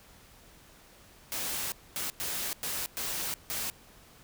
white noise bursts at uneven times, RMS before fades -34 dBFS, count 6, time 1.32-1.72 / 1.96-2.1 / 2.2-2.53 / 2.63-2.86 / 2.97-3.34 / 3.5-3.7 s, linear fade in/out 0 ms, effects pink hiss -56 dBFS RMS until 4.23 s

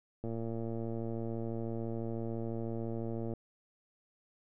click train, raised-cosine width 2 ms, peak -26 dBFS, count 354, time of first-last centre 0.24-3.336 s, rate 114 Hz, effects none

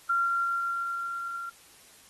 sine tone with level ramp, 1378 Hz, F6, 24 cents flat, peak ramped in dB -22 to -34 dBFS, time 0.09-1.5 s, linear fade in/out 10 ms, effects white hiss -55 dBFS RMS until 2.09 s + AAC 32 kbps

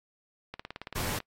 click train, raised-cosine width 0.3 ms, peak -22 dBFS, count 13, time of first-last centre 0.54-1.203 s, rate 18.1 Hz
pink noise, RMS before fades -34 dBFS, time 0.95-1.19 s, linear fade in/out 10 ms
effects noise-tail reverb RT60 0.1 s tail -24 dB re dry + AAC 48 kbps

